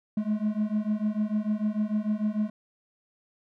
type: beating tone pair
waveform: triangle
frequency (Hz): 209.1 / 215.8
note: G#3 / A3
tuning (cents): +12 / -33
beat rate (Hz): 6.7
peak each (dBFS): -26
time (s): 0.17-2.5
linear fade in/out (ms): 5
effects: none